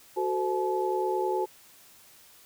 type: tone cluster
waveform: sine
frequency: 371 / 440.6 / 513 / 861 Hz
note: F#4 / A4 / C5 / A5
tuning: +5 / +2 / -34 / -38 cents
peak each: -28 / -34 / -34 / -30 dBFS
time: 0.16-1.46 s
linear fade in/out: 20 ms
effects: white hiss -55 dBFS RMS until 2.45 s